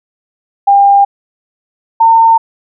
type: tone pair in turn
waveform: sine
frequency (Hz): 800 / 907.9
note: G5 / A#5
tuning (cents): +35 / -46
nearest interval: major second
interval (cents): 219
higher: second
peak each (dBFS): -3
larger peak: neither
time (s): 0.67-1.05 / 2-2.38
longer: neither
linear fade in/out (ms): 10
effects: none